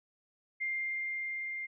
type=tone with level ramp; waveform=sine; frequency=2106 Hz; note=C7; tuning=11 cents sharp; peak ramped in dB=-31 to -36 dBFS; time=0.6-1.67 s; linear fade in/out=20 ms; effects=none